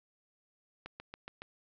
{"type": "click train", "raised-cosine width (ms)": 0.3, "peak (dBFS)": -27, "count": 5, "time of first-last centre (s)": [0.86, 1.419], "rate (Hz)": 7.15, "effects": ["low-pass 5000 Hz 12 dB/octave"]}